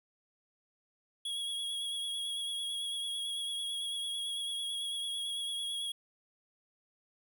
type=tone with vibrato; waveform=square; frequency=3322 Hz; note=G#7; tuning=in tune; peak=-35 dBFS; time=1.25-5.92 s; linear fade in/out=5 ms; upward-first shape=triangle; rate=9 Hz; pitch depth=30 cents each way; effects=11-bit